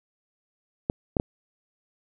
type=clicks; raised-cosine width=2 ms; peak=-10 dBFS; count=3; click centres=0.899 / 1.168 / 1.199 s; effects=none